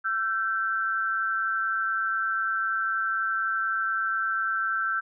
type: tone pair together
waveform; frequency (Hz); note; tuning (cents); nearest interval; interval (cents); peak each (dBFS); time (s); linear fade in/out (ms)
sine; 1344 / 1552.5; E6 / G6; +33 / -17; major second; 250; -27; 0.04-5.01; 20
effects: none